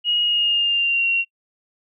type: tone with pitch glide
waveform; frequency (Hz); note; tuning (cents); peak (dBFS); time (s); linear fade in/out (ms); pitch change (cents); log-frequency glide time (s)
sine; 2884 to 2747; F#7 to F7; -45 to -29; -16; 0.04-1.25; 50; -84; 0.23-1.07
effects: noise-tail reverb RT60 0.1 s tail -25 dB re dry